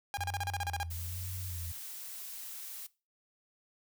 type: tone bursts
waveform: sawtooth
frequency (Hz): 810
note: G#5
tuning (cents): -43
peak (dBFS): -29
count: 11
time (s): 0.14-0.831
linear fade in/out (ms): 0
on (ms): 31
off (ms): 35
type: tone with vibrato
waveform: sine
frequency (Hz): 87.31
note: F2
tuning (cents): 0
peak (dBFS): -38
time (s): 0.18-1.72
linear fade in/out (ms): 5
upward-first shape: sine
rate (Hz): 1.1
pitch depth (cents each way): 85
type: noise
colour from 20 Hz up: blue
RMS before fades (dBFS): -44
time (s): 0.9-2.87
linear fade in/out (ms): 10
effects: noise-tail reverb RT60 0.3 s tail -20 dB re dry